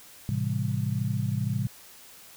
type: chord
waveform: sine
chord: A minor seventh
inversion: none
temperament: just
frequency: 110 / 132 / 165 / 198 Hz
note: A2 / C3 / E3 / G3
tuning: 0 / +16 / +2 / +18 cents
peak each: -29 / -29 / -35 / -33 dBFS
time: 0.29-1.67 s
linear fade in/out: 0 ms
effects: white hiss -50 dBFS RMS until 2.36 s